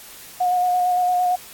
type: tone with vibrato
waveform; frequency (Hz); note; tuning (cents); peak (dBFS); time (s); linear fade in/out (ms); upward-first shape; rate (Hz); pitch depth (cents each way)
sine; 722; F#5; -43; -16; 0.4-1.36; 10; square; 8.8; 14
effects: white hiss -41 dBFS RMS until 1.53 s + AAC 64 kbps